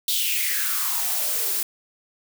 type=noise with high-pass filter sweep; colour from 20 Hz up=blue; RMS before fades=-24 dBFS; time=0.08-1.63 s; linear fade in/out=2 ms; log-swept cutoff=3700 to 310 Hz; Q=5.1; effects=none